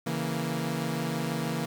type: chord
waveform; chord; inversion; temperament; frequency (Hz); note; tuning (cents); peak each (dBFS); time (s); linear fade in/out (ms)
sawtooth; A# diminished; first; equal; 138.59 / 164.81 / 233.1; C#3 / E3 / A#3; 0 / 0 / 0; -31 / -28 / -29; 0.06-1.66; 10
effects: 8-bit